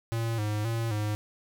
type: tone with vibrato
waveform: square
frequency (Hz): 110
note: A2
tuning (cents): 0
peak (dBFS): -28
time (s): 0.12-1.15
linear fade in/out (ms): 0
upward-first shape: square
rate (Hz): 1.9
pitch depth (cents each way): 73
effects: none